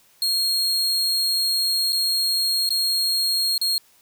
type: tone with dropouts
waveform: 40% pulse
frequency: 4259 Hz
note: C8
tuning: 30 cents sharp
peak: -18 dBFS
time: 0.22-3.78 s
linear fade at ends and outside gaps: 1 ms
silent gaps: 1.923-1.929 / 2.691-2.705 / 3.579-3.614 s
effects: white hiss -57 dBFS RMS until 4.01 s